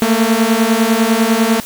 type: beating tone pair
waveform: sawtooth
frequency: 220 / 230 Hz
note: A3 / A#3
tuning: 0 / -23 cents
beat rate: 10 Hz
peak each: -10 dBFS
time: 0.02-1.6 s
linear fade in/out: 0 ms
effects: white hiss -31 dBFS RMS until 1.65 s